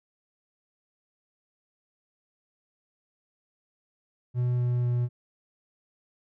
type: tone with pitch steps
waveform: triangle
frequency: 123.3 / 122.52 / 121.74 Hz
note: B2 / B2 / B2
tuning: -2 / -13 / -24 cents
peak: -21 dBFS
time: 4.34-5.09 s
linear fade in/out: 50 ms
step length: 250 ms
effects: none